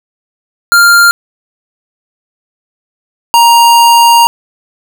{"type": "tone pair in turn", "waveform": "square", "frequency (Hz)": [1396.9, 936.6], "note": ["F6", "A#5"], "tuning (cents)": [0, 8], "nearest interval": "perfect fifth", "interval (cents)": 692, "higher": "first", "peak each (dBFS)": -3, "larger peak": "neither", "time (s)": [[0.72, 1.11], [3.34, 4.27]], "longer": "second", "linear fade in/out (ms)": 0, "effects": []}